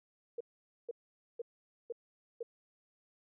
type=tone bursts; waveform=sine; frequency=470.1 Hz; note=A#4; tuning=15 cents sharp; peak=-36 dBFS; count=5; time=0.38-2.43 s; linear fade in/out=5 ms; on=26 ms; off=480 ms; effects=none